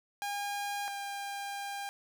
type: tone pair in turn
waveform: sawtooth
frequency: 811 / 801.7 Hz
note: G#5 / G5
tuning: -41 / +39 cents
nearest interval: unison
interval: 20 cents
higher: first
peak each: -30 / -33 dBFS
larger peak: first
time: 0.22-0.88 / 0.88-1.89 s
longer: second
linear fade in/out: 0 ms
effects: 12-bit